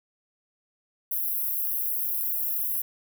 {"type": "high-pass noise", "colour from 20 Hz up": "white", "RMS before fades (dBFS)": -28, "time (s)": [1.11, 2.82], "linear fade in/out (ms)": 5, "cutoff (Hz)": 11000, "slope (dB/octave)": 96, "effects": []}